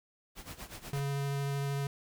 pink noise with tremolo, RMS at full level -43 dBFS, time 0.35-1.02 s, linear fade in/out 50 ms, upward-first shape sine, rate 8.2 Hz, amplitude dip 80%
square tone with vibrato, 140 Hz, C#3, 18 cents sharp, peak -32 dBFS, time 0.93-1.87 s, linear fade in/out 2 ms, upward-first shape triangle, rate 13 Hz, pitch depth 10 cents each way
effects none

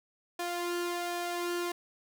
sawtooth tone with flanger, 349.2 Hz, F4, in tune, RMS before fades -34 dBFS, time 0.39-1.72 s, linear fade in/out 5 ms, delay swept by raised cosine 1.2 to 2.2 ms, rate 1.3 Hz, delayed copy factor +0.5, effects none

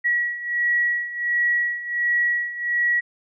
sine beating tone pair, 1921 / 1922.4 Hz, B6 / B6, -48 / -47 cents, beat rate 1.4 Hz, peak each -25 / -21 dBFS, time 0.04-3.01 s, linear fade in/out 20 ms, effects none

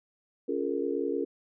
sine chord, Bb minor seventh, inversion first, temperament just, 279.7 / 349.6 / 419.5 / 466.2 Hz, Db4 / F4 / Ab4 / Bb4, +16 / +2 / +17 / 0 cents, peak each -33 dBFS, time 0.48-1.25 s, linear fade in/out 10 ms, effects none

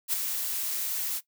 blue noise with ADSR envelope, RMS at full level -25 dBFS, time 0.08-1.21 s, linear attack 48 ms, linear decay 15 ms, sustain -6 dB, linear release 41 ms, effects noise-tail reverb RT60 0.1 s tail -17 dB re dry

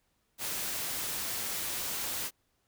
white noise, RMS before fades -35 dBFS, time 0.38-2.31 s, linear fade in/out 50 ms, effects pink hiss -75 dBFS RMS until 2.67 s

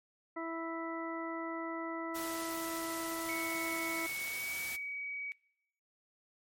harmonic tone, 329.6 Hz, E4, in tune, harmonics 1 / 2 / 3 / 4 / 6, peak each -40 / -43 / -45 / -44 / -46 dBFS, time 0.36-4.07 s, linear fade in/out 10 ms
white noise, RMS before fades -43 dBFS, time 2.14-4.77 s, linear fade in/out 20 ms
sine tone with pitch glide, 2217 to 2266 Hz, C#7 to C#7, 0 to +37 cents, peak -37 dBFS, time 3.29-5.32 s, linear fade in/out 0 ms, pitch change +37 cents, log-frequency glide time 4.15-4.56 s
effects noise-tail reverb RT60 0.8 s tail -24 dB re dry + MP3 64 kbps

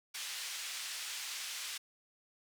pink band-pass noise, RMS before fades -42 dBFS, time 0.14-1.78 s, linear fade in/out 10 ms, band 2400 to 9000 Hz, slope 12 dB/octave, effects none

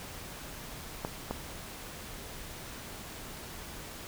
clicks, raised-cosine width 1 ms, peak -18 dBFS, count 2, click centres 1.049 / 1.31 s, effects pink hiss -44 dBFS RMS until 4.07 s

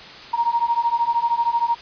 sine beating tone pair, 930 / 943 Hz, A#5 / A#5, -4 / +20 cents, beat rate 13 Hz, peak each -21 / -20 dBFS, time 0.33-1.75 s, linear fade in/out 10 ms, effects white hiss -39 dBFS RMS until 1.81 s + resampled to 11025 Hz

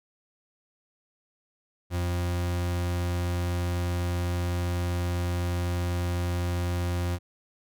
40% pulse tone, 87.9 Hz, F2, 12 cents sharp, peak -25 dBFS, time 1.9-7.19 s, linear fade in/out 50 ms, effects none

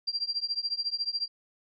sine tone with tremolo, 4740 Hz, D8, 15 cents sharp, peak -24 dBFS, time 0.07-1.28 s, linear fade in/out 10 ms, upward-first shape triangle, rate 14 Hz, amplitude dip 100%, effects MP3 48 kbps

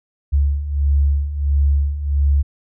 sine beating tone pair, 69.9 / 71.4 Hz, C#2 / D2, +15 / -48 cents, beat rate 1.5 Hz, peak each -20 / -15 dBFS, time 0.32-2.43 s, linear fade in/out 20 ms, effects none

